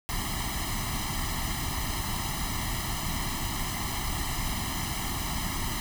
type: noise with comb filter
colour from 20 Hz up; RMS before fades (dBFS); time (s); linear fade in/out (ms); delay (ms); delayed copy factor
pink; -31; 0.09-5.8; 0; 0.99; +0.95
effects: none